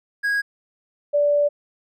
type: tone pair in turn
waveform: triangle / sine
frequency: 1647 / 582.3 Hz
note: G#6 / D5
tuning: -15 / -15 cents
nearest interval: octave + tritone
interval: 1800 cents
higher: first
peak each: -17 / -15 dBFS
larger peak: second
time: 0.23-0.42 / 1.13-1.49 s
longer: second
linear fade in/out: 20 ms
effects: none